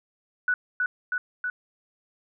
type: tone with echo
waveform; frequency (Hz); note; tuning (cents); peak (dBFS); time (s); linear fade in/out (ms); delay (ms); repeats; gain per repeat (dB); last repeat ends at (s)
sine; 1480; F#6; 0; -20; 0.48-0.54; 2; 320; 3; -2; 1.5
effects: none